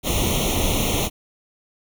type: noise with comb filter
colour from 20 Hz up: pink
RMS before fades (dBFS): -21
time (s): 0.03-1.1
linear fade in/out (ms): 50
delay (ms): 0.31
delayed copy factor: +1
effects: none